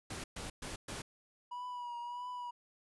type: noise bursts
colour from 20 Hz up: pink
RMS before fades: -43 dBFS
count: 4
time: 0.1-1.02 s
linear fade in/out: 5 ms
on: 140 ms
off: 120 ms
type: tone with vibrato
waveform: triangle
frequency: 972 Hz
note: B5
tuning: 28 cents flat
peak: -38 dBFS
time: 1.51-2.51 s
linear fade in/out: 10 ms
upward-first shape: triangle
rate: 1.6 Hz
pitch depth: 42 cents each way
effects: resampled to 24000 Hz